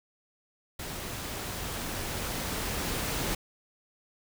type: noise with level ramp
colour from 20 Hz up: pink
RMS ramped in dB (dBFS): -38 to -31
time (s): 0.79-3.35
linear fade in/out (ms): 5
effects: none